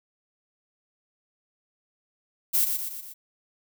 violet noise with echo, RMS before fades -22 dBFS, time 2.53-2.66 s, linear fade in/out 20 ms, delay 120 ms, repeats 4, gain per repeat -5 dB, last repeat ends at 3.14 s, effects none

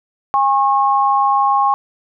sine tone pair together, 814 / 1087.3 Hz, G#5 / C#6, -35 / -34 cents, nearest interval perfect fourth, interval 501 cents, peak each -14 dBFS, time 0.34-1.74 s, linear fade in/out 0 ms, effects none

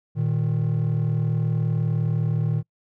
triangle tone pair together, 115.97 / 155.56 Hz, A#2 / D#3, -9 / 0 cents, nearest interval perfect fourth, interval 509 cents, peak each -20 dBFS, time 0.15-2.63 s, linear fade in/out 50 ms, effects noise-tail reverb RT60 0.1 s tail -26 dB re dry + tanh soft clip ceiling -14 dBFS

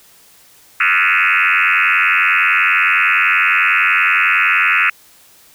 sine tone with frequency modulation, 1975.5 Hz, B6, in tune, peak -10 dBFS, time 0.8-4.9 s, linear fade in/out 5 ms, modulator 90.8 Hz, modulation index 7.7, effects white hiss -47 dBFS RMS until 5.54 s

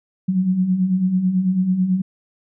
sine beating tone pair, 178 / 187.1 Hz, F3 / F#3, +33 / +20 cents, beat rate 9.1 Hz, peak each -24 / -16 dBFS, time 0.28-2.02 s, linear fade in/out 10 ms, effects none

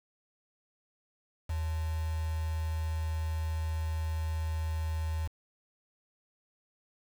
sine tone with quantisation, 79.9 Hz, D#2, 47 cents sharp, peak -30 dBFS, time 1.49-5.28 s, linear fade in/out 10 ms, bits 7, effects none

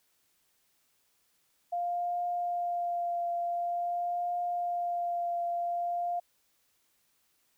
sine tone with vibrato, 698.5 Hz, F5, in tune, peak -29 dBFS, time 1.72-6.2 s, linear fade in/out 10 ms, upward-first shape triangle, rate 0.47 Hz, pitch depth 17 cents each way, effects white hiss -72 dBFS RMS until 7.57 s

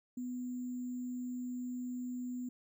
sine tone with sample-and-hold, 248.6 Hz, B3, 12 cents sharp, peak -37 dBFS, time 0.17-2.49 s, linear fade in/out 5 ms, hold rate 7350 Hz, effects none

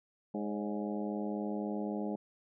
harmonic tone with a mistuned harmonic, 103.83 Hz, G#2, in tune, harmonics 2 / 3 / 4 / 5 / 6 / 7 / 8, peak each -36 / -40 / -42 / -44 / -46 / -47 / -48 dBFS, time 0.34-2.16 s, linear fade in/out 5 ms, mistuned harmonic 5, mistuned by +65 cents, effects none

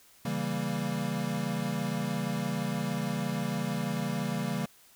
square chord, C# diminished seventh, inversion none, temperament equal, 138.59 / 164.81 / 196 / 233.1 Hz, C#3 / E3 / G3 / Bb3, 0 / 0 / 0 / 0 cents, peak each -37 / -36 / -35 / -36 dBFS, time 0.25-4.66 s, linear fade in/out 5 ms, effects white hiss -59 dBFS RMS until 4.95 s

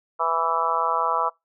harmonic tone, 165.1 Hz, E3, 3 cents sharp, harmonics 3 / 4 / 5 / 6 / 7 / 8, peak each -31 / -29 / -30 / -25 / -25 / -27 dBFS, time 0.19-1.3 s, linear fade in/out 20 ms, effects noise-tail reverb RT60 0.2 s tail -25 dB re dry

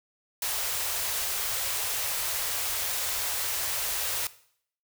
white band-stop noise, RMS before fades -30 dBFS, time 0.42-4.27 s, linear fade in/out 2 ms, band 110 to 440 Hz, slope 24 dB/octave, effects noise-tail reverb RT60 0.6 s tail -17 dB re dry

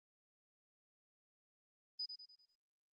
sine tone with echo, 4978 Hz, D#8, in tune, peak -39 dBFS, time 1.99-2.06 s, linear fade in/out 10 ms, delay 99 ms, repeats 5, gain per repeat -7 dB, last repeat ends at 2.555 s, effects Opus 24 kbps

